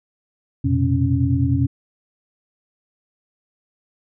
sine tone cluster, 87.3 / 118.9 / 129 / 276.1 Hz, F2 / A#2 / C3 / C#4, 0 / +35 / -24 / -7 cents, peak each -21 dBFS, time 0.64-1.67 s, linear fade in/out 10 ms, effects none

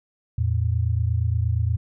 sine tone pair together, 84.47 / 113 Hz, E2 / A2, +43 / +47 cents, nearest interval perfect fourth, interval 504 cents, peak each -22 dBFS, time 0.38-1.77 s, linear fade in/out 5 ms, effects none

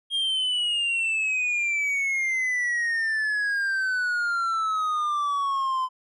triangle exponential sweep, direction down, 3243 to 1021 Hz, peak -21 dBFS, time 0.1-5.89 s, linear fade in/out 50 ms, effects resampled to 24000 Hz

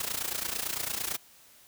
white noise with amplitude modulation, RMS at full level -30 dBFS, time 0-1.17 s, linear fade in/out 5 ms, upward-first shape sine, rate 28.9 Hz, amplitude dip 80%, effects white hiss -57 dBFS RMS until 1.67 s

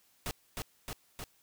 pink noise with echo, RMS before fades -36 dBFS, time 0.26-0.31 s, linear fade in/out 0 ms, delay 310 ms, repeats 3, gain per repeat -2 dB, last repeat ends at 1.24 s, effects white hiss -68 dBFS RMS until 1.42 s

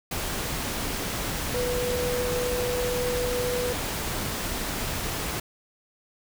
sine tone in noise, 492.8 Hz, B4, 4 cents flat, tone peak -26 dBFS, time 1.54-3.73 s, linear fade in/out 5 ms, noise pink, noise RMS -30 dBFS, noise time 0.11-5.4 s, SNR +1 dB, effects none

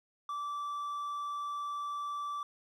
triangle tone, 1163 Hz, D6, 17 cents flat, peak -33 dBFS, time 0.29-2.43 s, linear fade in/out 2 ms, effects none

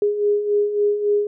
sine beating tone pair, 410 / 413.6 Hz, G#4 / G#4, -22 / -7 cents, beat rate 3.6 Hz, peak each -24 / -17 dBFS, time 0.02-1.27 s, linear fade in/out 2 ms, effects none

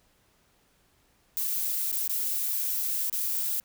violet noise with dropouts, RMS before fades -29 dBFS, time 1.37-3.6 s, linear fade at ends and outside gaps 0 ms, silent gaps 1.473-1.477 / 1.916-1.927 / 2.077-2.095 / 3.098-3.127 s, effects pink hiss -66 dBFS RMS until 3.64 s

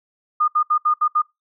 sine tone bursts at uneven times, 1221 Hz, D#6, 33 cents flat, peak -14 dBFS, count 6, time 0.4-0.48 / 0.55-0.63 / 0.7-0.78 / 0.85-0.94 / 1.01-1.08 / 1.15-1.22 s, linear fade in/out 10 ms, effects noise-tail reverb RT60 0.2 s tail -24 dB re dry

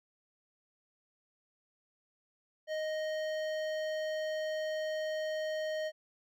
sine tone with hard clipping, 622.3 Hz, D#5, in tune, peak -35 dBFS, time 2.67-5.92 s, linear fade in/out 50 ms, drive 14 dB, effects none

